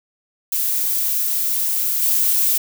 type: noise with level steps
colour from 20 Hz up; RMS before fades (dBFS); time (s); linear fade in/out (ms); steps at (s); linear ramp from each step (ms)
violet; -20 / -17; 0.52-2.58; 5; 2.02; 5
effects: none